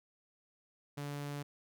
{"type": "tone", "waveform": "sawtooth", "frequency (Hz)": 144.1, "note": "D3", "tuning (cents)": -33, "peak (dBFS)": -35, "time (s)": [0.97, 1.43], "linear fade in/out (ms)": 10, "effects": []}